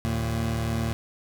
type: tone pair together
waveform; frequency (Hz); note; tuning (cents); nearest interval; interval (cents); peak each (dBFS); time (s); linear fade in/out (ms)
25% pulse; 76.6 / 113.45; D#2 / A#2; -27 / -47; perfect fifth; 680; -26 / -23; 0.05-0.93; 0
effects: none